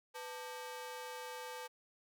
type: ring-modulated tone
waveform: sawtooth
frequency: 694 Hz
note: F5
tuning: 11 cents flat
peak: -37 dBFS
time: 0.14-1.68 s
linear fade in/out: 20 ms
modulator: 195 Hz
effects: none